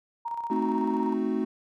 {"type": "tone with tremolo", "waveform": "sine", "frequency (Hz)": 934, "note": "A#5", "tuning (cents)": 3, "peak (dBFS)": -28, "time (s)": [0.25, 1.14], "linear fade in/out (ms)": 10, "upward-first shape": "square", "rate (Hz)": 16, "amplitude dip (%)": 50}
{"type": "chord", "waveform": "triangle", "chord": "A diminished seventh", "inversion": "none", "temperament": "equal", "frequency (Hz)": [220, 261.6, 311.1, 370], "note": ["A3", "C4", "Eb4", "Gb4"], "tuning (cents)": [0, 0, 0, 0], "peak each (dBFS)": [-28, -28, -29, -29], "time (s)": [0.5, 1.45], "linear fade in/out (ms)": 10}
{"effects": []}